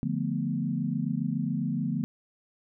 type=chord; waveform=sine; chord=B half-diminished seventh; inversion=first; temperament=equal; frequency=146.83 / 174.61 / 220 / 246.9 Hz; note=D3 / F3 / A3 / B3; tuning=0 / 0 / 0 / 0 cents; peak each=-32 dBFS; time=0.03-2.04 s; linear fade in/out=0 ms; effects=none